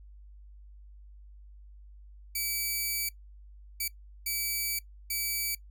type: tone bursts at uneven times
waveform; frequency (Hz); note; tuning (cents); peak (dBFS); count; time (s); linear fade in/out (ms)
5% pulse; 2300; D7; -37; -20; 4; 2.35-3.09 / 3.8-3.88 / 4.26-4.79 / 5.1-5.55; 5
effects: noise-tail reverb RT60 0.1 s tail -19 dB re dry + added 50 Hz sine -48 dBFS peak until 5.7 s